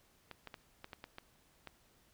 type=clicks; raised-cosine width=0.3 ms; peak=-30 dBFS; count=8; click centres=0.313 / 0.473 / 0.542 / 0.844 / 0.932 / 1.041 / 1.184 / 1.673 s; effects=pink hiss -69 dBFS RMS until 2.13 s